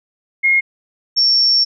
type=tone pair in turn; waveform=sine; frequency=2147 / 5463 Hz; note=C7 / F8; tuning=+44 / -39 cents; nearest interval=octave + major third; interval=1617 cents; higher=second; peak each=-10 dBFS; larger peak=neither; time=0.43-0.61 / 1.16-1.65 s; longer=second; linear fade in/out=20 ms; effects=none